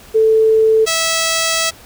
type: tone pair in turn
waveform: sine / 5% pulse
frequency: 441 / 653.5 Hz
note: A4 / E5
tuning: +4 / -15 cents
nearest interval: perfect fifth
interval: 681 cents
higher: second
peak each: -8 / -3 dBFS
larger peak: second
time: 0.14-0.86 / 0.86-1.71 s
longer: second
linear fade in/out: 20 ms
effects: pink hiss -41 dBFS RMS until 1.85 s